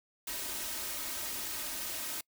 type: noise with comb filter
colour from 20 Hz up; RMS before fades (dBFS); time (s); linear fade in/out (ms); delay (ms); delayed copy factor
white; -38; 0.27-2.21; 5; 3.2; +0.65
effects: noise-tail reverb RT60 0.1 s tail -26 dB re dry